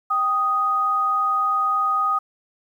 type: tone pair together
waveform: sine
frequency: 784 / 1244.5 Hz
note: G5 / D#6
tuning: 0 / 0 cents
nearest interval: minor sixth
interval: 800 cents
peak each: -28 / -18 dBFS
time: 0.1-2.19 s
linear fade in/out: 10 ms
effects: 9-bit